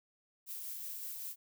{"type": "noise with tremolo", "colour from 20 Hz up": "violet", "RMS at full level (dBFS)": -42, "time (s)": [0.46, 1.36], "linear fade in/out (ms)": 50, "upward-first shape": "sine", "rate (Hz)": 5.3, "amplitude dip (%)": 25, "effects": []}